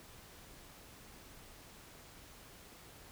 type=silence; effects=pink hiss -56 dBFS RMS until 3.11 s